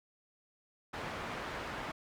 white low-pass noise, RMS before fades -41 dBFS, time 0.93-1.92 s, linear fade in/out 10 ms, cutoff 1600 Hz, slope 12 dB/octave, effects none

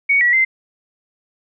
sine tone with pitch steps, 2235 / 1934 / 2076 Hz, C#7 / B6 / C7, +14 / -37 / -14 cents, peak -11 dBFS, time 0.09-0.45 s, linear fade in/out 10 ms, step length 120 ms, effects none

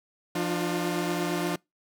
sawtooth tone cluster, 172.8 / 300.6 / 354.2 Hz, F3 / D4 / F4, -18 / +40 / +24 cents, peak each -27 / -27 / -27 dBFS, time 0.35-1.56 s, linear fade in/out 5 ms, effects noise-tail reverb RT60 0.2 s tail -26 dB re dry

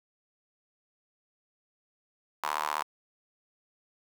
sawtooth tone with high-pass filter, 75.5 Hz, D2, 48 cents sharp, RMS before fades -32 dBFS, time 2.43-2.83 s, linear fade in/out 5 ms, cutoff 990 Hz, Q 4.5, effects 8-bit

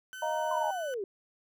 35% pulse tone with pitch glide, 1519 to 1500.7 Hz, F#6 to F#6, +45 to +24 cents, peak -39 dBFS, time 0.13-0.94 s, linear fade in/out 0 ms, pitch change -21 cents, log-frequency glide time 0.3-0.5 s
sine chord, Eb suspended second, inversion none, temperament just, 622.3 / 700 / 933.4 Hz, Eb5 / F5 / Bb5, 0 / +4 / +2 cents, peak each -32 / -37 / -32 dBFS, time 0.22-0.71 s, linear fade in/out 5 ms
sine linear sweep, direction down, 1046.5 to 370 Hz, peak -32 dBFS, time 0.51-1.04 s, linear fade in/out 2 ms
effects none

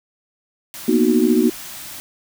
white band-stop noise, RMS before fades -34 dBFS, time 0.74-2 s, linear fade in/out 0 ms, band 380 to 560 Hz, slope 96 dB/octave
sine chord, B major seventh, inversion third, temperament equal, 233.1 / 246.9 / 311.1 / 370 Hz, A#3 / B3 / D#4 / F#4, 0 / 0 / 0 / 0 cents, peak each -18 dBFS, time 0.88-1.5 s, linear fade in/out 5 ms
effects none

